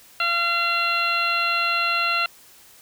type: harmonic tone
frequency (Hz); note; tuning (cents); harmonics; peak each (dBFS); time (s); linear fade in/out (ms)
685; F5; -34; 1 / 2 / 3 / 4 / 5 / 6; -32 / -23 / -31 / -23 / -35 / -29; 0.2-2.26; 2
effects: white hiss -50 dBFS RMS until 2.81 s